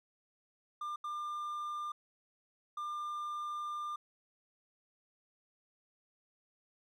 triangle tone bursts at uneven times, 1198 Hz, D6, 34 cents sharp, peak -35 dBFS, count 3, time 0.81-0.96 / 1.04-1.92 / 2.77-3.96 s, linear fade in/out 5 ms, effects none

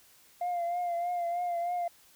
sine tone with vibrato, 698.5 Hz, F5, in tune, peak -27 dBFS, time 0.41-1.88 s, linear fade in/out 5 ms, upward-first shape triangle, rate 3.2 Hz, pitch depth 45 cents each way, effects tanh soft clip ceiling -27 dBFS + white hiss -60 dBFS RMS until 2.15 s

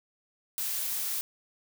blue noise, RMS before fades -32 dBFS, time 0.58-1.21 s, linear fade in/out 0 ms, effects none

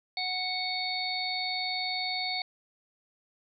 harmonic tone, 740 Hz, F#5, in tune, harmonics 1 / 3 / 5 / 6, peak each -36 / -35 / -37 / -33 dBFS, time 0.17-2.42 s, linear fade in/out 2 ms, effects none

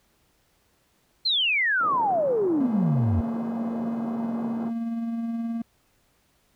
sine exponential sweep, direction down, 4286 to 82.41 Hz, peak -20 dBFS, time 1.25-3.21 s, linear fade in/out 10 ms
pink band-pass noise, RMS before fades -37 dBFS, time 1.79-4.72 s, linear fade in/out 50 ms, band 160 to 1000 Hz, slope 24 dB/octave
triangle tone with tremolo, 230.4 Hz, A#3, 20 cents flat, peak -23 dBFS, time 2.6-5.62 s, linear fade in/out 5 ms, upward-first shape sine, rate 19 Hz, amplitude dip 30%
effects pink hiss -66 dBFS RMS until 6.55 s

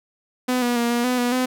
sawtooth tone with pitch steps, 251.5 / 242 / 236.3 / 238.7 / 250.5 / 243.4 / 254.3 Hz, B3 / B3 / A#3 / A#3 / B3 / B3 / C4, +32 / -35 / +24 / +41 / +25 / -25 / -49 cents, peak -15 dBFS, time 0.48-1.46 s, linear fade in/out 10 ms, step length 140 ms, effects none

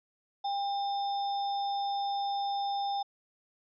sine tone with sample-and-hold, 800 Hz, G5, 35 cents sharp, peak -29 dBFS, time 0.44-3.03 s, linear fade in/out 10 ms, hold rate 4410 Hz, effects resampled to 16000 Hz

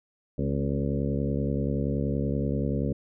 harmonic tone with a mistuned harmonic, 70.5 Hz, C#2, 30 cents sharp, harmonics 1 / 2 / 3 / 4 / 5 / 6 / 7 / 8, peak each -32 / -29 / -31 / -33 / -39 / -36 / -36 / -39 dBFS, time 0.38-2.93 s, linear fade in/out 5 ms, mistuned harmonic 4, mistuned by -38 cents, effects none

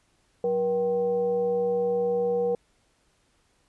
sine tone with frequency modulation, 479.2 Hz, A#4, 48 cents sharp, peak -22 dBFS, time 0.44-2.55 s, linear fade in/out 2 ms, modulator 293 Hz, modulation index 0.43, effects pink hiss -67 dBFS RMS until 3.68 s + resampled to 24000 Hz

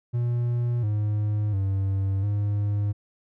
triangle tone with pitch steps, 120.1 / 105.1 / 97.2 / 102.7 Hz, B2 / G#2 / G2 / G#2, -48 / +21 / -14 / -19 cents, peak -20 dBFS, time 0.13-2.93 s, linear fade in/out 20 ms, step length 700 ms, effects none

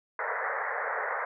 white band-pass noise, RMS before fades -32 dBFS, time 0.19-1.25 s, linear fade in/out 2 ms, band 430 to 2000 Hz, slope 96 dB/octave, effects none

